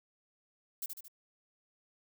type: noise with echo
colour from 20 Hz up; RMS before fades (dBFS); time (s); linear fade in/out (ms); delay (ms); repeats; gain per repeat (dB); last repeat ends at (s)
violet; -37; 0.82-0.86; 5; 74; 3; -5; 1.082
effects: none